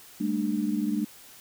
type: tone cluster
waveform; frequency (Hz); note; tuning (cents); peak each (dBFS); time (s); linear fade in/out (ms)
sine; 203 / 223.4 / 298.1; G#3 / A3 / D4; -39 / +27 / +26; -29; 0.2-1.05; 10
effects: white hiss -50 dBFS RMS until 1.4 s